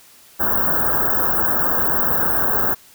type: band-stop noise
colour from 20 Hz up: white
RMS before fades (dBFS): -18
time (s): 0.39-2.75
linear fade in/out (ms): 20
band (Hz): 1700 to 15000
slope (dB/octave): 96
effects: white hiss -48 dBFS RMS until 2.94 s